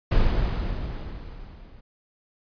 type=noise with level ramp; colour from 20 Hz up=brown; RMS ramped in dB=-18 to -47 dBFS; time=0.11-1.81 s; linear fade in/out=10 ms; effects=resampled to 11025 Hz